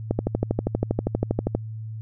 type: click train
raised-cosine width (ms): 2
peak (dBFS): -8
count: 19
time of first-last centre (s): 0.11-1.55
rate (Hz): 12.5
effects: added 110 Hz sine -31 dBFS peak until 2.01 s